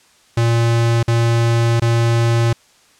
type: tone with dropouts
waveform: square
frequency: 116.54 Hz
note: A#2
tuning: in tune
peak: -13 dBFS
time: 0.37-2.53 s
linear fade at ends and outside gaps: 5 ms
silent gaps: 1.03-1.079 / 1.799-1.819 s
effects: white hiss -52 dBFS RMS until 2.99 s + low-pass 8000 Hz 12 dB/octave